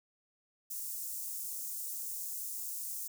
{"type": "high-pass noise", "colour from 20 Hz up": "white", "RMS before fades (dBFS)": -40, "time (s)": [0.7, 3.08], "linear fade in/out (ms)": 10, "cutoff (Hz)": 6700, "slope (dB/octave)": 24, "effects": []}